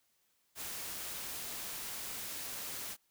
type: noise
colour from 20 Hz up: white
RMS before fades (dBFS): -42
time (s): 0.55-2.97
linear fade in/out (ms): 50
effects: white hiss -75 dBFS RMS until 3.1 s